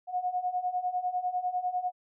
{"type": "beating tone pair", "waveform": "sine", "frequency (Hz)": [720, 730], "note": ["F#5", "F#5"], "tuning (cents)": [-47, -24], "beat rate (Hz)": 10, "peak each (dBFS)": [-33, -30], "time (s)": [0.07, 1.92], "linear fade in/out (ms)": 50, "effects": []}